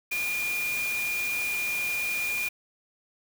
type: tone in noise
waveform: sine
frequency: 2419 Hz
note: D#7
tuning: 49 cents flat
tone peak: -27 dBFS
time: 0.11-2.49 s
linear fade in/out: 10 ms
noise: white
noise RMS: -36 dBFS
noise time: 0.11-2.49 s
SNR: +6 dB
effects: none